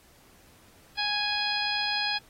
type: harmonic tone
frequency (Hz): 830.6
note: G#5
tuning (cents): 0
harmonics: 1 / 2 / 3 / 4 / 5 / 6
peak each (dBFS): -33 / -33 / -33 / -33 / -33 / -33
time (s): 0.97-2.19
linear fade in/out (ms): 20
effects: pink hiss -58 dBFS RMS until 2.29 s + AAC 48 kbps

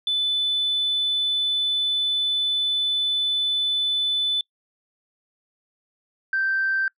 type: tone pair in turn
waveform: sine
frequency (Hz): 3500 / 1562.2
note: A7 / G6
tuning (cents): -10 / -6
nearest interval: octave + major second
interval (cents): 1396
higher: first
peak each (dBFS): -19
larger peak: neither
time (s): 0.07-4.41 / 6.33-6.88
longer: first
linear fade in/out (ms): 2
effects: noise-tail reverb RT60 0.1 s tail -25 dB re dry + tanh soft clip ceiling -15 dBFS

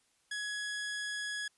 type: tone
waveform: sawtooth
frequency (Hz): 1677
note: G#6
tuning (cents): +16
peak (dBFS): -32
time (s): 0.31-1.48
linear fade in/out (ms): 5
effects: white hiss -72 dBFS RMS until 1.57 s + resampled to 24000 Hz

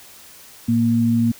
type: tone pair together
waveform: sine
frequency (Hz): 113.17 / 233.1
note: A2 / A#3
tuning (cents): +49 / 0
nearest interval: octave + minor second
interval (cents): 1251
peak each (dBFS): -21 / -15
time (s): 0.68-1.32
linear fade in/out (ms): 10
effects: white hiss -44 dBFS RMS until 1.39 s

